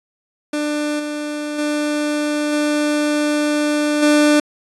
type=tone with level steps; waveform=30% pulse; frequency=297.5 Hz; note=D4; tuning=22 cents sharp; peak=-16 / -20 / -15 / -13 / -8 dBFS; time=0.53-4.4 s; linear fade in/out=5 ms; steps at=0.99 / 1.58 / 2.52 / 4.02 s; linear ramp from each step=10 ms; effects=resampled to 24000 Hz